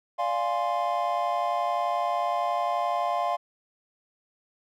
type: chord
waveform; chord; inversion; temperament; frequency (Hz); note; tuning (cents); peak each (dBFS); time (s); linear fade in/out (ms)
triangle; D half-diminished seventh; none; equal; 587.3 / 698.5 / 830.6 / 1046.5; D5 / F5 / Ab5 / C6; 0 / 0 / 0 / 0; -31 / -25 / -31 / -28; 0.18-3.37; 20
effects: none